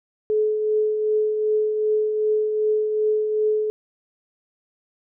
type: tone with tremolo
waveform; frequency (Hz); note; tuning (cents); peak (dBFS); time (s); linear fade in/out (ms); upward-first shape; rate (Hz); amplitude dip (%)
sine; 428.5; A4; -46; -16; 0.3-3.7; 0; triangle; 2.6; 45
effects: none